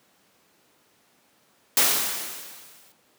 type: noise with exponential decay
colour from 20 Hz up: white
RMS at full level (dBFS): -17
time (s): 1.77-2.92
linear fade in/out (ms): 2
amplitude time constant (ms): 250
effects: pink hiss -62 dBFS RMS until 3.18 s + high-pass 200 Hz 12 dB/octave